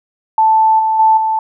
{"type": "tone with level steps", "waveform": "sine", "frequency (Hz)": 880, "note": "A5", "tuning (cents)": 0, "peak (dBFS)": [-7, -11, -6, -12], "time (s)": [0.38, 1.39], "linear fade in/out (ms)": 2, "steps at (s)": [0.79, 0.99, 1.17], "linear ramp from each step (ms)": 5, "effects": []}